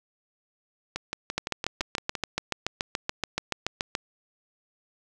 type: two click trains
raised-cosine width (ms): 0.2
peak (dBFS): -9 / -13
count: 19 / 8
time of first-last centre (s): 1.38-3.951 / 0.96-2.153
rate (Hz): 7 / 5.87
effects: none